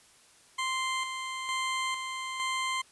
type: tone with tremolo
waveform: 20% pulse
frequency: 1045 Hz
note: C6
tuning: 2 cents flat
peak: -24 dBFS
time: 0.58-2.82 s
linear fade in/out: 10 ms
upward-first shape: square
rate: 1.1 Hz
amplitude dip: 45%
effects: white hiss -59 dBFS RMS until 2.91 s + resampled to 24000 Hz